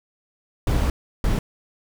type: noise bursts at uneven times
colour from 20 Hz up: brown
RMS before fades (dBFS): -20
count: 2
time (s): 0.67-0.9 / 1.24-1.39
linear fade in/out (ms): 2
effects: none